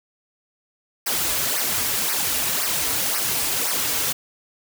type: noise with flanger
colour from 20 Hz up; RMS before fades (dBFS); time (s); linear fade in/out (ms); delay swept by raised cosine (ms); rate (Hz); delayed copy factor
white; -23; 1.06-4.13; 10; 0.27 to 5.67; 1.9; -0.85
effects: none